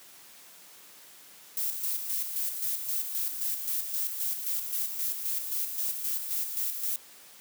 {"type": "noise with tremolo", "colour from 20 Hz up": "violet", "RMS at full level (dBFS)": -30, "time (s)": [1.57, 6.96], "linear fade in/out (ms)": 2, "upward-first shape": "square", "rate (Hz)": 3.8, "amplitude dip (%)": 50, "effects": ["white hiss -52 dBFS RMS until 7.4 s", "high-pass 150 Hz 12 dB/octave"]}